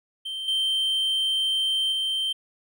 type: tone with level steps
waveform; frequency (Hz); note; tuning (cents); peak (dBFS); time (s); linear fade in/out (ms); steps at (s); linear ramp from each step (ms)
triangle; 3127; G7; -5; -28 / -20 / -22; 0.25-2.33; 10; 0.48 / 1.92; 2
effects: none